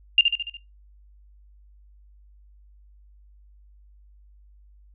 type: tone with echo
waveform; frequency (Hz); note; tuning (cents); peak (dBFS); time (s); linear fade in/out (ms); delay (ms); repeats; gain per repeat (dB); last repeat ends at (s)
sine; 2800; F7; +4; -10; 0.18-0.21; 2; 72; 5; -5; 0.57
effects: noise-tail reverb RT60 0.2 s tail -19 dB re dry + added 50 Hz sine -50 dBFS peak until 4.94 s